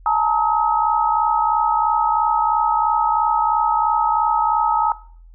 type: tone cluster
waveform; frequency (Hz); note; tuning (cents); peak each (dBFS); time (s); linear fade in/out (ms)
sine; 855 / 918 / 1274; A5 / A#5 / D#6; -50 / -27 / +41; -19; 0.06-4.92; 2
effects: noise-tail reverb RT60 0.5 s tail -18 dB re dry + added 42 Hz sine -41 dBFS peak until 5.34 s